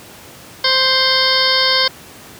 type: harmonic tone with a mistuned harmonic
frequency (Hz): 523.3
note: C5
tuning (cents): 0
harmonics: 1 / 2 / 3 / 4 / 6 / 7 / 8 / 9 / 10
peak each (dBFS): -22 / -21 / -21 / -21 / -20 / -21 / -19 / -20 / -20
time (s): 0.64-1.88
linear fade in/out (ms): 5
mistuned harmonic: 8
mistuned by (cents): +67
effects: pink hiss -38 dBFS RMS until 2.39 s + high-pass 100 Hz 12 dB/octave